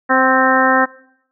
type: harmonic tone with a mistuned harmonic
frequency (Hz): 261.6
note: C4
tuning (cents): 0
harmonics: 1 / 2 / 3 / 4 / 5 / 6 / 7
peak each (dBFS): -18 / -18 / -18 / -18 / -18 / -18 / -18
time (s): 0.09-0.86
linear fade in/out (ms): 20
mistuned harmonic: 3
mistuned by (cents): -23
effects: noise-tail reverb RT60 0.7 s tail -21 dB re dry